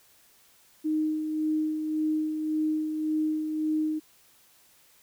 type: tone with tremolo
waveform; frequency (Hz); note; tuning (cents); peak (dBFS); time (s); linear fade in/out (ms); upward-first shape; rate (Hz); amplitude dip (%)
sine; 310; D#4; -6; -23; 0.84-4; 20; sine; 1.8; 45
effects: white hiss -60 dBFS RMS until 5.02 s